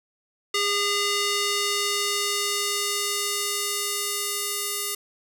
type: tone with band-pass filter sweep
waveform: square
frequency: 406.8 Hz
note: G#4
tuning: 36 cents flat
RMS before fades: -26 dBFS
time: 0.54-4.95 s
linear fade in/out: 5 ms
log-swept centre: 4200 to 11000 Hz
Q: 0.74
effects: none